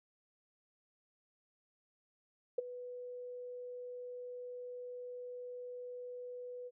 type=tone with ADSR envelope; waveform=sine; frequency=493.9 Hz; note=B4; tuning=in tune; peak=-27 dBFS; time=2.58-6.71 s; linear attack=6 ms; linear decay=16 ms; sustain=-16 dB; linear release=41 ms; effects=none